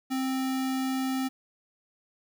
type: tone with sample-and-hold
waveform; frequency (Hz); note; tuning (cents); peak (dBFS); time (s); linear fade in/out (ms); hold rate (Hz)
sine; 262.9; C4; +8; -26; 0.1-1.29; 20; 1050
effects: none